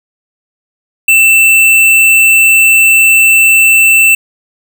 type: tone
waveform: square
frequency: 2669 Hz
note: E7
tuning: 21 cents sharp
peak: -4 dBFS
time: 1.08-4.15 s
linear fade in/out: 5 ms
effects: none